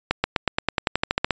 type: accelerating click train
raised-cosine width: 0.3 ms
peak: -3 dBFS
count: 14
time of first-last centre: 0.11-1.307 s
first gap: 130 ms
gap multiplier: 0.94
effects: resampled to 16000 Hz